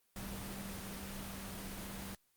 sine tone in noise, 195.7 Hz, G3, 3 cents flat, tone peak -46 dBFS, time 0.16-2.15 s, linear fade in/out 2 ms, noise pink, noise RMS -45 dBFS, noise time 0.16-2.15 s, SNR -4 dB, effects white hiss -75 dBFS RMS until 2.36 s + Opus 24 kbps

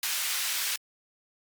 pink high-pass noise, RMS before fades -30 dBFS, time 0.03-0.76 s, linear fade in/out 2 ms, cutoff 2100 Hz, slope 12 dB/octave, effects Opus 48 kbps

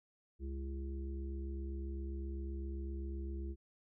harmonic tone with a mistuned harmonic, 67.7 Hz, C#2, 40 cents flat, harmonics 1 / 3 / 5 / 6, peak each -39 / -51 / -48 / -58 dBFS, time 0.39-3.56 s, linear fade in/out 50 ms, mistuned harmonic 3, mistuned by +42 cents, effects none

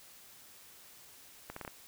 accelerating click train, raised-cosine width 0.5 ms, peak -26 dBFS, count 5, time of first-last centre 1.5-1.678 s, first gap 64 ms, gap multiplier 0.76, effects white hiss -56 dBFS RMS until 1.87 s

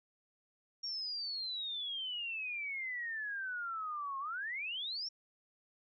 sine exponential two-way sweep, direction down then up, 5600 to 1069 to 5600 Hz, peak -37 dBFS, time 0.83-5.09 s, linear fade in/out 10 ms, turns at 4.19 s, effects none

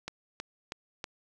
click train, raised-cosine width 0.2 ms, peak -19 dBFS, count 4, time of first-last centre 0.08-1.042 s, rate 3.12 Hz, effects 10-bit

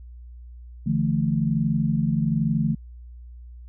sine chord, D suspended second, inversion none, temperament equal with one note detuned, 146.83 / 167.99 / 220 Hz, D3 / E3 / A3, 0 / +33 / 0 cents, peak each -24 dBFS, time 0.86-2.75 s, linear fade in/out 10 ms, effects added 60 Hz sine -39 dBFS peak until 3.68 s

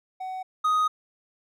triangle tone pair in turn, 750 / 1248.7 Hz, F#5 / D#6, +23 / +6 cents, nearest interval major sixth, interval 883 cents, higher second, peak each -29 / -18 dBFS, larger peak second, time 0.2-0.43 / 0.64-0.88 s, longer second, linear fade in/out 10 ms, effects none

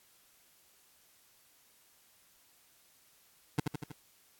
25% pulse tone with echo, 148.5 Hz, D3, 20 cents sharp, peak -22 dBFS, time 3.58-3.6 s, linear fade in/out 5 ms, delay 80 ms, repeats 4, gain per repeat -4 dB, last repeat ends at 3.92 s, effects white hiss -65 dBFS RMS until 4.39 s + AAC 64 kbps

